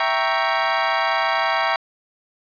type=chord; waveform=25% pulse; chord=E diminished seventh; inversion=none; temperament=equal with one note detuned; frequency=659.3 / 781.7 / 932.3 / 1108.7 Hz; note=E5 / G5 / Bb5 / Db6; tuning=0 / -5 / 0 / 0 cents; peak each=-20 dBFS; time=0-1.76 s; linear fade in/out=2 ms; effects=resampled to 11025 Hz + 7-bit